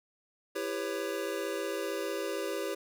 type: chord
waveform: square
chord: C# half-diminished seventh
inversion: first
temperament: just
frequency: 332.6 / 399.1 / 498.9 / 554.4 Hz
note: E4 / G4 / B4 / C#5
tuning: +16 / +31 / +17 / 0 cents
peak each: -40 / -37 / -40 / -39 dBFS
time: 0.55-2.75 s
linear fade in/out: 10 ms
effects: none